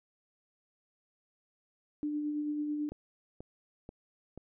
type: tone with tremolo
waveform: sine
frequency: 297.4 Hz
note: D4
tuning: 22 cents sharp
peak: -30 dBFS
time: 2.03-2.89 s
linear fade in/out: 0 ms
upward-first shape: sine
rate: 9.1 Hz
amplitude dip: 30%
type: click train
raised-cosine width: 2 ms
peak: -31 dBFS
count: 4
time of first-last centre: 2.92-4.376 s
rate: 2.06 Hz
effects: none